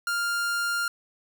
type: tone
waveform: 45% pulse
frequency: 1400 Hz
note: F6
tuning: 4 cents sharp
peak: -25 dBFS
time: 0.07-0.88 s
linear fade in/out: 2 ms
effects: none